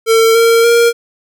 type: tone with pitch steps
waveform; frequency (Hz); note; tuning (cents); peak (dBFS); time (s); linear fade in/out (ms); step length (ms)
square; 451.4 / 459.8 / 468.4; A4 / A#4 / A#4; +44 / -24 / +8; -7; 0.06-0.93; 50; 290
effects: none